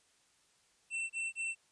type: tone bursts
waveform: square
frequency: 2691 Hz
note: E7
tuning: 35 cents sharp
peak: -35 dBFS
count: 3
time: 0.9-1.552 s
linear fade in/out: 50 ms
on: 200 ms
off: 26 ms
effects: white hiss -70 dBFS RMS until 1.71 s + resampled to 22050 Hz